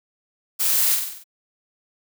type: noise with echo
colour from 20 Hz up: blue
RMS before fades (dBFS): -21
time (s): 0.59-0.96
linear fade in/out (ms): 20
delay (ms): 47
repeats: 6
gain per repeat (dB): -4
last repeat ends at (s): 1.242
effects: none